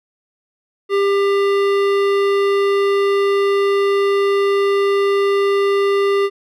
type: tone with hard clipping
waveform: sine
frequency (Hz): 398.3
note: G4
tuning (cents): +28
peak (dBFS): -15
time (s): 0.89-6.3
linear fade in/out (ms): 50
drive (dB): 15
effects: none